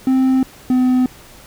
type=tone pair in turn; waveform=triangle; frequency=261.6 / 253.7 Hz; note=C4 / B3; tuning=0 / +47 cents; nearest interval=minor second; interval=53 cents; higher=first; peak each=-9 dBFS; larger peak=neither; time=0.07-0.43 / 0.7-1.06 s; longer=neither; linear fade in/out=2 ms; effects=pink hiss -42 dBFS RMS until 1.46 s